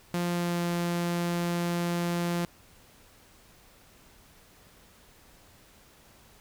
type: tone with pitch glide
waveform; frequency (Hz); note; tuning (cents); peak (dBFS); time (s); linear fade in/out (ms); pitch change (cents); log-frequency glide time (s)
sawtooth; 174.61 to 172.9; F3 to F3; 0 to -17; -23; 0.14-2.45; 0; -17; 0.24-0.62
effects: pink hiss -57 dBFS RMS until 6.4 s